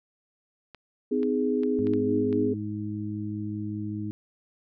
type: clicks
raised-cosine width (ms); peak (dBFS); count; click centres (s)
0.3; -28; 6; 0.747 / 1.231 / 1.634 / 1.87 / 1.936 / 2.328
type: chord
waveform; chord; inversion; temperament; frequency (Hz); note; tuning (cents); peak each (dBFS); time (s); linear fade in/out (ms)
sine; Ab major; first; equal with one note detuned; 255.1 / 311.1 / 415.3; C4 / Eb4 / Ab4; -44 / 0 / 0; -26 / -30 / -26; 1.11-2.54; 10
type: harmonic tone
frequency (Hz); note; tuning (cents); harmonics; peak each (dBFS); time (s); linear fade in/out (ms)
105.1; G#2; +21; 1 / 2 / 3; -34 / -34 / -34; 1.79-4.11; 0
effects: none